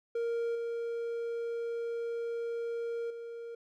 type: tone with level steps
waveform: triangle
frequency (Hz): 466.2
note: A#4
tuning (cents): 0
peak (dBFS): -28 / -31 / -38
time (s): 0.15-3.55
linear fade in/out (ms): 5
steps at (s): 0.55 / 3.1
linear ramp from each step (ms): 5
effects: none